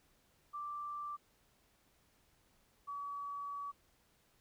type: tone pair in turn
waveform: sine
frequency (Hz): 1174.7 / 1138.6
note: D6 / C#6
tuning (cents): 0 / +46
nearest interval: minor second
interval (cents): 54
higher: first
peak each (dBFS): -40 / -40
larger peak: neither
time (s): 0.53-1.17 / 2.87-3.72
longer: second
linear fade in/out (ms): 20
effects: pink hiss -72 dBFS RMS until 4.4 s